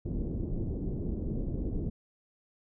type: low-pass noise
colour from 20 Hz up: pink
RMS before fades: -33 dBFS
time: 0.05-1.9 s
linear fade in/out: 10 ms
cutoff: 390 Hz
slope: 24 dB/octave
effects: none